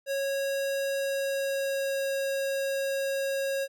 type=tone with pitch glide; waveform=square; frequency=550 to 546.2 Hz; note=C#5 to C#5; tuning=-14 to -26 cents; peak=-28 dBFS; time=0.06-3.68 s; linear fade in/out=50 ms; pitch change=-12 cents; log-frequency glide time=0.88-2.11 s; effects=none